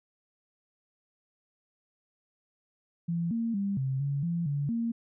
sine tone with pitch steps, 169.4 / 229.7 / 198.8 / 133 / 140.8 / 170 / 143 / 231.4 Hz, E3 / A#3 / G3 / C3 / C#3 / F3 / D3 / A#3, +48 / -25 / +25 / +29 / +27 / -46 / -46 / -13 cents, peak -27 dBFS, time 3.08-4.92 s, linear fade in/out 10 ms, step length 230 ms, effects none

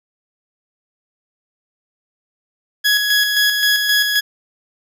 20% pulse tone with tremolo, 1674 Hz, G#6, 13 cents sharp, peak -7 dBFS, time 2.84-4.21 s, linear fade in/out 20 ms, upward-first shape square, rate 3.8 Hz, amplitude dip 40%, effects none

